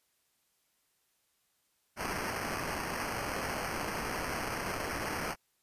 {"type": "noise with sample-and-hold", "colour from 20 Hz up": "white", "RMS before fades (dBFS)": -36, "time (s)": [1.96, 5.36], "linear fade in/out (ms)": 50, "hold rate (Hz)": 3675, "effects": ["white hiss -75 dBFS RMS until 5.62 s", "resampled to 32000 Hz"]}